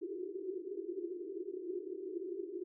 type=band-pass noise; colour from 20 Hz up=pink; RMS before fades=-42 dBFS; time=0.01-2.64 s; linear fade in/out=10 ms; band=340 to 400 Hz; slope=96 dB/octave; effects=none